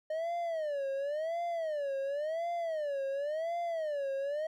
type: tone with vibrato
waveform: triangle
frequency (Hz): 612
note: D#5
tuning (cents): -29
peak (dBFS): -30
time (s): 0.1-4.47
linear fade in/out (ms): 5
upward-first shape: sine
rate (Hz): 0.93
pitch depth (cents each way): 210
effects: none